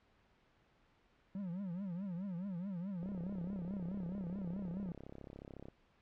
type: tone with vibrato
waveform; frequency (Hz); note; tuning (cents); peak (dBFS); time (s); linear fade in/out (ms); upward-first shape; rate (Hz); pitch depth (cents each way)
triangle; 185; F#3; 0; -37; 1.35-4.92; 2; triangle; 4.7; 200
type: click train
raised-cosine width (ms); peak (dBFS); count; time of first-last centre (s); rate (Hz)
2; -36; 91; 3.03-5.685; 33.9
effects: pink hiss -71 dBFS RMS until 6.01 s + low-pass 3000 Hz 12 dB/octave